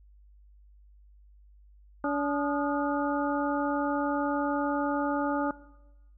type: harmonic tone with a mistuned harmonic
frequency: 286.8 Hz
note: D4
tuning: 41 cents flat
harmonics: 1 / 2 / 3 / 4 / 5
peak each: -29 / -32 / -34 / -35 / -36 dBFS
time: 2.04-5.51 s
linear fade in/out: 2 ms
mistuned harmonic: 4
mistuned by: +120 cents
effects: noise-tail reverb RT60 1.0 s tail -19 dB re dry + added 50 Hz sine -53 dBFS peak until 6.17 s